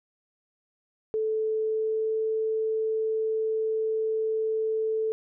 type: tone with pitch glide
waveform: sine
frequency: 437.1 to 439.9 Hz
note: A4 to A4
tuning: -11 to 0 cents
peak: -24 dBFS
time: 1.14-5.12 s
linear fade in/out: 0 ms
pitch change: +11 cents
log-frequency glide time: 1.6-2.16 s
effects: none